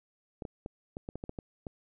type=clicks; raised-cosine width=2 ms; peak=-25 dBFS; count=10; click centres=0.422 / 0.452 / 0.661 / 0.969 / 1.089 / 1.156 / 1.239 / 1.294 / 1.388 / 1.668 s; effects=none